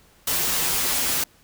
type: noise with comb filter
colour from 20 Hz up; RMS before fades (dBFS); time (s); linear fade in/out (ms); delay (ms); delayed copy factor
white; -23; 0.27-1.24; 5; 9.5; -0.7
effects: pink hiss -56 dBFS RMS until 1.43 s